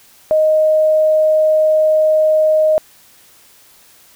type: tone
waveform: sine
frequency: 622.3 Hz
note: D#5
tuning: in tune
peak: -9 dBFS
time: 0.31-2.78 s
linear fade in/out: 0 ms
effects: white hiss -47 dBFS RMS until 4.15 s